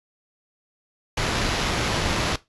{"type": "noise with sample-and-hold", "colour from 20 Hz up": "pink", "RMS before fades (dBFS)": -24, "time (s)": [1.17, 2.36], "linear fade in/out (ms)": 5, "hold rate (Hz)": 8820, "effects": ["noise-tail reverb RT60 0.2 s tail -17 dB re dry", "resampled to 24000 Hz"]}